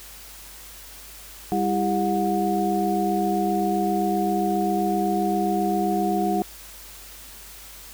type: tone cluster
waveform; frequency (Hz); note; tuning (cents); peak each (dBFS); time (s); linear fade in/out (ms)
sine; 198.5 / 330.8 / 398.4 / 727; G3 / E4 / G4 / F#5; +22 / +6 / +28 / -31; -25 / -26 / -28 / -24; 1.52-6.42; 0
effects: added 50 Hz sine -48 dBFS peak until 7.93 s + white hiss -43 dBFS RMS until 7.93 s